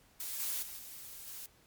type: noise with level steps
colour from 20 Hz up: blue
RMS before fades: -40 / -36 / -45 / -48 / -45 dBFS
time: 0.2-1.46 s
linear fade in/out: 2 ms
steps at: 0.39 / 0.62 / 0.78 / 1.27 s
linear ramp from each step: 10 ms
effects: pink hiss -65 dBFS RMS until 1.66 s + MP3 96 kbps